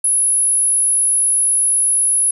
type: tone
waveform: sine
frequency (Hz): 10548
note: E9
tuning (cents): 0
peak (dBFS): -12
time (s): 0.04-2.31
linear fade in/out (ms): 5
effects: none